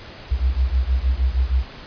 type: beating tone pair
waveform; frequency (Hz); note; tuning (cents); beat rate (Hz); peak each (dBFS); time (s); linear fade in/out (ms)
sine; 61 / 67.4; B1 / C#2; -21 / -48; 6.4; -19 / -20; 0.31-1.65; 10
effects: pink hiss -39 dBFS RMS until 1.86 s + resampled to 11025 Hz